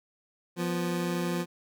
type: tone pair together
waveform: 25% pulse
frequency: 174.58 / 246.9 Hz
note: F3 / B3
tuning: 0 / 0 cents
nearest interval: tritone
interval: 600 cents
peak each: -25 / -32 dBFS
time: 0.56-1.46 s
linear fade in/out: 50 ms
effects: none